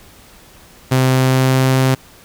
sawtooth tone with pitch glide, 130 to 131.28 Hz, C3 to C3, -11 to +6 cents, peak -7 dBFS, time 0.91-1.95 s, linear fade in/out 10 ms, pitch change +17 cents, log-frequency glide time 1.12-1.69 s, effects pink hiss -44 dBFS RMS until 2.24 s

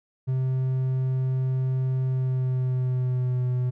triangle tone with pitch glide, 130.2 to 125.4 Hz, C3 to B2, -8 to +27 cents, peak -20 dBFS, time 0.27-3.71 s, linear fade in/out 20 ms, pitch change -65 cents, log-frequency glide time 2.05-3.46 s, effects none

